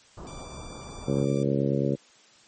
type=low-pass noise; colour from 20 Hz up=pink; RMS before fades=-41 dBFS; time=0.17-1.25 s; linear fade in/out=5 ms; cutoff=1300 Hz; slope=48 dB/octave
type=tone; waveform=5% pulse; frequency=1174.7 Hz; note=D6; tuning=in tune; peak=-32 dBFS; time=0.27-1.43 s; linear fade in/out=0 ms
type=harmonic tone; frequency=69.3 Hz; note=C#2; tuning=in tune; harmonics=2 / 3 / 4 / 5 / 6 / 7 / 8; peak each=-27 / -29 / -30 / -31 / -32 / -32 / -33 dBFS; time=1.07-1.96 s; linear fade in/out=20 ms
effects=white hiss -56 dBFS RMS until 2.47 s + MP3 32 kbps